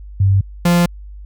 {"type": "tone pair in turn", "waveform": ["sine", "45% pulse"], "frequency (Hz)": [97.5, 173.73], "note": ["G2", "F3"], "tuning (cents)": [-9, -9], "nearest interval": "minor seventh", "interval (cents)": 1000, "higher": "second", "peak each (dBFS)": [-9, -10], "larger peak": "first", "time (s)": [[0.2, 0.41], [0.65, 0.86]], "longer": "neither", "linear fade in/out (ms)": 5, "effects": ["added 50 Hz sine -31 dBFS peak until 1.25 s"]}